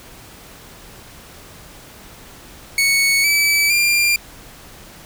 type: tone with pitch steps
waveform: sawtooth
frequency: 2217 / 2302 / 2390 Hz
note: C#7 / D7 / D7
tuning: 0 / -35 / +30 cents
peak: -10 dBFS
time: 2.78-4.16 s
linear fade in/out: 2 ms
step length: 460 ms
effects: pink hiss -41 dBFS RMS until 5.05 s